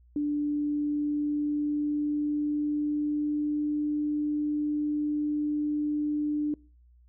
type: tone with pitch glide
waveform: sine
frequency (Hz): 293.7 to 297.6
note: D4 to D4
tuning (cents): 0 to +23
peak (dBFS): -25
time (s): 0.16-6.54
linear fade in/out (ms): 2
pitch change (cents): +23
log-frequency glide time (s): 0.35-3.79
effects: noise-tail reverb RT60 0.4 s tail -25 dB re dry + added 60 Hz sine -55 dBFS peak until 7.08 s